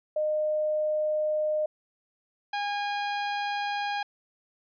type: tone pair in turn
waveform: sine / sawtooth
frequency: 612 / 816.9 Hz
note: D#5 / G#5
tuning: -29 / -29 cents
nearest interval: perfect fourth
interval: 500 cents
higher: second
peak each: -24 dBFS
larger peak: neither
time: 0.16-1.66 / 2.53-4.03 s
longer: neither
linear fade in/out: 5 ms
effects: resampled to 11025 Hz